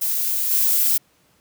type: noise with level steps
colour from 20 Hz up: violet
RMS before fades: -22 / -18 dBFS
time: 0.01-0.98 s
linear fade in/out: 10 ms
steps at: 0.5 s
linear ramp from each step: 20 ms
effects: pink hiss -60 dBFS RMS until 1.4 s + high-pass 80 Hz 12 dB/octave